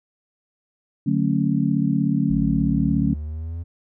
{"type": "chord", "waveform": "sine", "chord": "D major seventh", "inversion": "none", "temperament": "just", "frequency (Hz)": [146.83, 183.54, 220.2, 275.3], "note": ["D3", "F#3", "A3", "C#4"], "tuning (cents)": [0, -14, 2, -12], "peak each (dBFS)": -23, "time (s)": [1.06, 3.14], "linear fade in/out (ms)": 10}
{"type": "linear sweep", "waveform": "triangle", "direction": "up", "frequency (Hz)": [52.6, 85.5], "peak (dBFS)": -25, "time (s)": [2.29, 3.64], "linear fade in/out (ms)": 20}
{"effects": []}